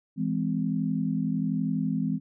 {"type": "chord", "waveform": "sine", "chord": "E augmented", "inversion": "none", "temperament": "just", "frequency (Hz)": [164.81, 206, 257.5], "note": ["E3", "G#3", "B#3"], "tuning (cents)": [0, -14, -28], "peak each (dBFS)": -29, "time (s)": [0.16, 2.2], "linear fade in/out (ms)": 50, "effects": []}